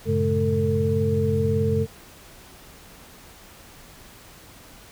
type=tone cluster; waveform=sine; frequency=95.6 / 114.1 / 139.1 / 213.8 / 449.5 Hz; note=G2 / A#2 / C#3 / A3 / A4; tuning=-43 / -37 / +6 / -49 / +37 cents; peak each=-24 / -32 / -26 / -27 / -23 dBFS; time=0.05-1.87 s; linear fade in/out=50 ms; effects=pink hiss -47 dBFS RMS until 4.91 s